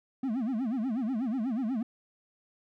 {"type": "tone with vibrato", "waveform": "triangle", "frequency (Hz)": 240.1, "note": "B3", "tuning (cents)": -49, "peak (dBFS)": -26, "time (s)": [0.23, 1.83], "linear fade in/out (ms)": 5, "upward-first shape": "sine", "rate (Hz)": 8.2, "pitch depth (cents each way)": 230, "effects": []}